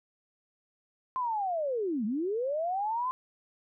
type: linear two-way sweep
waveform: sine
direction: down then up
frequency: 1046.5 to 199.3 to 1046.5 Hz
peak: -28 dBFS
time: 1.16-3.11 s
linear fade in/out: 0 ms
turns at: 2.05 s
effects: none